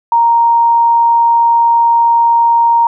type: tone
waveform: sine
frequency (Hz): 932.3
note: A#5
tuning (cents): 0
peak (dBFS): -6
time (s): 0.12-2.87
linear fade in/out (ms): 2
effects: none